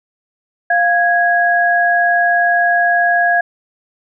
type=tone pair together; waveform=sine; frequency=698.5 / 1656.5 Hz; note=F5 / G#6; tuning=0 / -5 cents; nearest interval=octave + minor third; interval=1495 cents; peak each=-13 dBFS; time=0.7-3.41 s; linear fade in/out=5 ms; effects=none